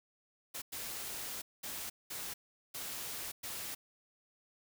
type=noise bursts at uneven times; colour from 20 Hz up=white; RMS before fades=-42 dBFS; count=6; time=0.54-0.62 / 0.72-1.42 / 1.63-1.9 / 2.1-2.34 / 2.74-3.32 / 3.43-3.75 s; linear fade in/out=10 ms; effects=none